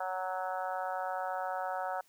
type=harmonic tone; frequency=185.8 Hz; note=F#3; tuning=7 cents sharp; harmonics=3 / 4 / 5 / 6 / 7 / 8 / 9; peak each=-40 / -36 / -40 / -52 / -42 / -44 / -52 dBFS; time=0-2.01 s; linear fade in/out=5 ms; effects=white hiss -67 dBFS RMS until 2.08 s